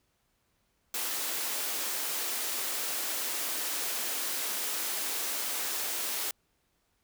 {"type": "high-pass noise", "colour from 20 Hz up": "white", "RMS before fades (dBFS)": -33, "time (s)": [0.94, 6.31], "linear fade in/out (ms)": 2, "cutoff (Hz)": 260, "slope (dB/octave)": 24, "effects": ["pink hiss -74 dBFS RMS until 7.03 s"]}